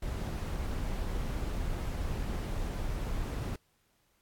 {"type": "noise", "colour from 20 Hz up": "brown", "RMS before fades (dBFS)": -34, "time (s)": [0.02, 3.56], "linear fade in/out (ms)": 5, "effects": ["pink hiss -72 dBFS RMS until 4.21 s", "AAC 64 kbps"]}